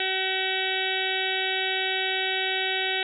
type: harmonic tone with a mistuned harmonic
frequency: 378.8 Hz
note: F#4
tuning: 41 cents sharp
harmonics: 1 / 2 / 4 / 5 / 6 / 7 / 8 / 9 / 10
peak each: -33 / -33 / -33 / -33 / -33 / -33 / -33 / -33 / -33 dBFS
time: 0-3.03 s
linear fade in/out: 2 ms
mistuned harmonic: 9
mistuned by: -16 cents
effects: none